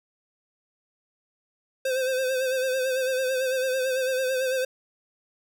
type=tone with vibrato; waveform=square; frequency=519 Hz; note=C5; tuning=14 cents flat; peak=-24 dBFS; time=1.85-4.65 s; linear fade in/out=5 ms; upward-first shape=sine; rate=9 Hz; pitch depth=45 cents each way; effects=none